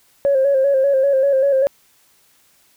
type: tone with vibrato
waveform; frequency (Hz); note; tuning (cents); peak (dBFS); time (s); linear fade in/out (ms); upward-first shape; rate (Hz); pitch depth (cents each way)
sine; 545; C#5; -29; -11; 0.25-1.67; 0; square; 5.1; 47
effects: tanh soft clip ceiling -8 dBFS + white hiss -56 dBFS RMS until 2.76 s